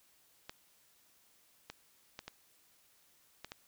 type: clicks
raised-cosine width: 0.2 ms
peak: -26 dBFS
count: 6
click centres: 0.495 / 1.7 / 2.191 / 2.28 / 3.446 / 3.519 s
effects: white hiss -68 dBFS RMS until 3.67 s